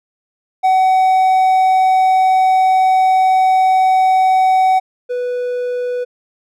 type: tone pair in turn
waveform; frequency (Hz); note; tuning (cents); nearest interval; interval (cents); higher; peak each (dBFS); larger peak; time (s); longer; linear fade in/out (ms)
triangle; 753 / 493.2; F#5 / B4; +30 / -2; perfect fifth; 732; first; -7 / -15; first; 0.63-4.8 / 5.09-6.05; first; 20
effects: none

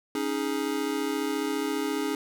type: chord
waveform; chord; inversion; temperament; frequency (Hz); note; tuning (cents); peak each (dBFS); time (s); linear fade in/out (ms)
square; C# suspended second; none; just; 277.2 / 311.8 / 415.8; C#4 / D#4 / G#4; 0 / +4 / +2; -32; 0.15-2.15; 2
effects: none

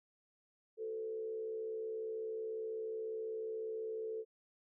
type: tone with frequency modulation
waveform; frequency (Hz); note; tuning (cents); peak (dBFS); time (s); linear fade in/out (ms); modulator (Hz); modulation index
sine; 441.8; A4; +7; -38; 0.77-4.25; 50; 65.6; 0.48
effects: none

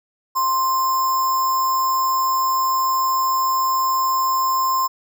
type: tone with sample-and-hold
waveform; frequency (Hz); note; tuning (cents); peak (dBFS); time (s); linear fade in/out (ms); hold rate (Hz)
sine; 1046.5; C6; 0; -16; 0.35-4.88; 20; 6300
effects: none

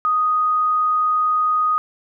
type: tone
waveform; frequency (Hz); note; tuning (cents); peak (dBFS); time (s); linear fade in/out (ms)
sine; 1244.5; D#6; 0; -15; 0.05-1.78; 0
effects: none

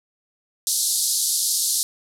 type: band-pass noise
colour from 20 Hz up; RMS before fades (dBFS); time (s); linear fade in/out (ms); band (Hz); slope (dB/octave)
white; -22; 0.67-1.83; 0; 3900 to 12000; 48
effects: none

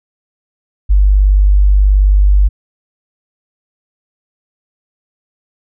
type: tone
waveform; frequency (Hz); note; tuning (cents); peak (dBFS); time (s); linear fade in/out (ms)
sine; 49.31; G1; +11; -5; 0.89-2.49; 20
effects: none

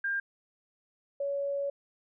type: tone pair in turn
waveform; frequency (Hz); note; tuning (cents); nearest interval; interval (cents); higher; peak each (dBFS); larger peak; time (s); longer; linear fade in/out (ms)
sine; 1600 / 561.8; G6 / C#5; +35 / +23; octave + tritone; 1812; first; -28 / -29; first; 0.04-0.2 / 1.2-1.7; second; 5
effects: none

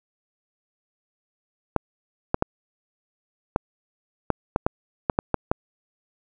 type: clicks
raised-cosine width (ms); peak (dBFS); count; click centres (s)
1; -5; 11; 1.763 / 2.344 / 2.424 / 3.561 / 4.303 / 4.561 / 4.665 / 5.098 / 5.189 / 5.343 / 5.515
effects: none

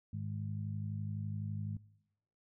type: harmonic tone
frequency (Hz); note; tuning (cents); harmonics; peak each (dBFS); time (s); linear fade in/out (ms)
51.9; G#1; 0; 2 / 3 / 4; -39 / -43 / -45; 0.13-1.77; 5
effects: noise-tail reverb RT60 0.8 s tail -20 dB re dry

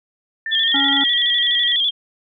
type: tone with pitch glide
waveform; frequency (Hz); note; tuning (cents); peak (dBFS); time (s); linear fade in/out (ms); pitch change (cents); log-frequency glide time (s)
sine; 1787 to 1926.4; A6 to B6; +26 to -44; -22; 0.46-1.76; 2; +130; 0.58-0.91
type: tone with vibrato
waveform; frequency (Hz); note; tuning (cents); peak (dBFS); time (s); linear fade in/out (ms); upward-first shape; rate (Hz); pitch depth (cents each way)
sine; 3322; G#7; 0; -15; 0.51-1.91; 20; square; 12; 57
type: harmonic tone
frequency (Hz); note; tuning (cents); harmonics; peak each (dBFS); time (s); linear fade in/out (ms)
278.5; C#4; +8; 1 / 3 / 5 / 7; -22 / -25 / -28 / -28; 0.74-1.04; 5
effects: none

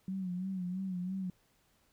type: tone with vibrato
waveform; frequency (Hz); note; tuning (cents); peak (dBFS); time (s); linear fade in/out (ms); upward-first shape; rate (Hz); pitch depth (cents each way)
sine; 185; F#3; 0; -34; 0.08-1.3; 2; sine; 3; 70
effects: pink hiss -71 dBFS RMS until 1.92 s

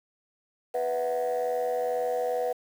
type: chord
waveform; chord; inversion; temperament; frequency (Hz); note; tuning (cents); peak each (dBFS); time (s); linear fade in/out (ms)
sine; B suspended fourth; none; just; 493.9 / 658.5 / 740.8; B4 / E5 / F#5; 0 / -2 / +2; -26 / -31 / -30; 0.74-2.53; 10
effects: tanh soft clip ceiling -21 dBFS + 8-bit

